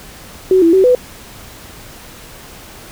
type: tone with pitch steps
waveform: sine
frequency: 374.4 / 332.9 / 380 / 498.5 Hz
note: F#4 / E4 / F#4 / B4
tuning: +20 / +17 / +46 / +16 cents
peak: -6 dBFS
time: 0.51-0.95 s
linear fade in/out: 2 ms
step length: 110 ms
effects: pink hiss -36 dBFS RMS until 2.91 s